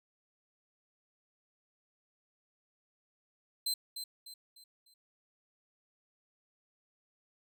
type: tone with echo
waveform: sawtooth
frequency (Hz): 4100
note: C8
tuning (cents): -36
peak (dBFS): -28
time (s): 3.66-3.74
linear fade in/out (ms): 5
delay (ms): 300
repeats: 4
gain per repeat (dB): -8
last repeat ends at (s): 4.94
effects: none